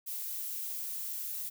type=noise; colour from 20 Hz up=violet; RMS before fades=-38 dBFS; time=0.06-1.5 s; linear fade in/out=20 ms; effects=none